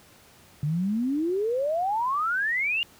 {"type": "exponential sweep", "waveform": "sine", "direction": "up", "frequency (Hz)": [142, 2877], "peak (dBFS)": -23, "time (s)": [0.63, 2.83], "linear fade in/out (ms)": 0, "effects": ["pink hiss -54 dBFS RMS until 2.99 s", "high-pass 60 Hz 12 dB/octave"]}